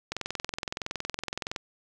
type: click train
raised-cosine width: 0.2 ms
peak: -14 dBFS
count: 32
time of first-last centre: 0.12-1.562 s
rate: 21.5 Hz
effects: none